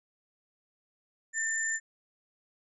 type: tone pair together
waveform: sine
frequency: 1793 / 7172 Hz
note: A6 / A8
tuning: +32 / +32 cents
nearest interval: 2 octaves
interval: 2400 cents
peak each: -30 / -33 dBFS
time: 1.33-1.8 s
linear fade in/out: 50 ms
effects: none